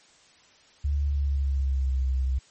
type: tone with pitch glide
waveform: sine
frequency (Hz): 71.5 to 65.19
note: D2 to C2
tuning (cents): -46 to -6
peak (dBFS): -22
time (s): 0.84-2.39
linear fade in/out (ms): 10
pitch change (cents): -160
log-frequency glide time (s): 1.05-2.01
effects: white hiss -57 dBFS RMS until 2.5 s + MP3 32 kbps